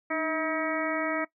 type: harmonic tone with a mistuned harmonic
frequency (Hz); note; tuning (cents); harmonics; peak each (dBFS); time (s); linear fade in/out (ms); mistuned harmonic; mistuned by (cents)
319.6; D#4; +47; 1 / 2 / 3 / 4 / 5 / 6 / 7; -32 / -32 / -38 / -34 / -40 / -35 / -36; 0.1-1.25; 10; 1; -65
effects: noise-tail reverb RT60 0.1 s tail -19 dB re dry